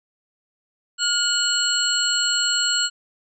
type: tone cluster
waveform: sine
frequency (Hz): 1419 / 2960 / 4280 / 7630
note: F6 / F#7 / C8 / A#8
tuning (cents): +27 / 0 / +38 / +39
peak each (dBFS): -24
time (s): 0.98-2.9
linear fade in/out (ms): 50
effects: none